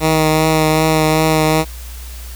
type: tone with vibrato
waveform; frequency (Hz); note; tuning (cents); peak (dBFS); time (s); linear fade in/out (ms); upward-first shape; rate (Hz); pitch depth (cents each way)
10% pulse; 157.1; D#3; +17; -3; 0-1.65; 50; triangle; 2.6; 19
effects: added 60 Hz sine -28 dBFS peak until 2.35 s + white hiss -37 dBFS RMS until 2.35 s